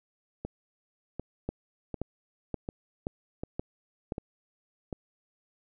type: two click trains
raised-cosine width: 2 ms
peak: -18 / -21 dBFS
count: 6 / 7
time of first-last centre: 1.49-4.122 / 0.45-4.928 s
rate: 1.9 / 1.34 Hz
effects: none